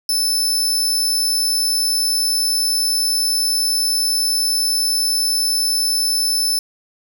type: tone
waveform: sawtooth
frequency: 5270 Hz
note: E8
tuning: 1 cent flat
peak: -13 dBFS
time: 0.09-6.59 s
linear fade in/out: 2 ms
effects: none